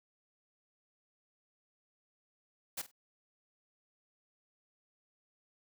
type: noise with echo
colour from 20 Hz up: white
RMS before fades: -38 dBFS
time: 2.77-2.82 s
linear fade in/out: 10 ms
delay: 48 ms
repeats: 2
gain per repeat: -15 dB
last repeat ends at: 2.916 s
effects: none